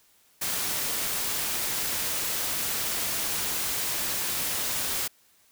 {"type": "noise", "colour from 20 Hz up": "white", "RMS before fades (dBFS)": -29, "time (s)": [0.41, 5.08], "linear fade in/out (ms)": 10, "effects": ["white hiss -62 dBFS RMS until 5.51 s"]}